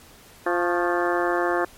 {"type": "harmonic tone with a mistuned harmonic", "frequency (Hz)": 174.61, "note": "F3", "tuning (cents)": 0, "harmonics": [2, 3, 4, 5, 6, 7, 8, 9, 10], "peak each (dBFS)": [-24, -28, -27, -32, -30, -32, -33, -32, -31], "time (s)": [0.46, 1.65], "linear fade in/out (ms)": 5, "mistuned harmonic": 6, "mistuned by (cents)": 65, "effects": ["pink hiss -49 dBFS RMS until 1.77 s", "MP3 64 kbps"]}